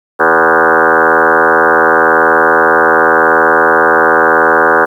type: tone with frequency modulation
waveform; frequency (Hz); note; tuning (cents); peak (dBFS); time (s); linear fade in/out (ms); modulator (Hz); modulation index
sine; 987.8; B5; 0; -5; 0.19-4.86; 20; 80.9; 7.7
effects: 7-bit